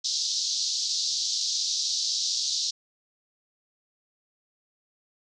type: band-pass noise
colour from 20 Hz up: pink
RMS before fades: -28 dBFS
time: 0.04-2.71 s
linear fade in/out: 10 ms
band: 3900 to 6300 Hz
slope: 48 dB/octave
effects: none